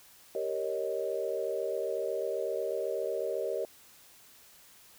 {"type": "chord", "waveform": "sine", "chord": "Eb dominant seventh", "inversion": "first", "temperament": "equal", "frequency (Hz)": [392, 466.2, 554.4, 622.3], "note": ["G4", "Bb4", "Db5", "Eb5"], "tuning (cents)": [0, 0, 0, 0], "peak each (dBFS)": [-36, -35, -36, -36], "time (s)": [0.35, 3.65], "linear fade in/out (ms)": 2, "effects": ["white hiss -57 dBFS RMS until 4.98 s"]}